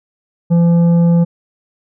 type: tone with tanh clipping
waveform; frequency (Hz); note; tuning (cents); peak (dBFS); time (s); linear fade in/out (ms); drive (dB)
sine; 170.3; F3; -43; -9; 0.5-1.25; 20; 8
effects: none